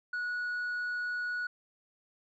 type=tone; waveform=sine; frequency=1463 Hz; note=F#6; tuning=20 cents flat; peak=-29 dBFS; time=0.13-1.47 s; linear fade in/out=5 ms; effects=tanh soft clip ceiling -31 dBFS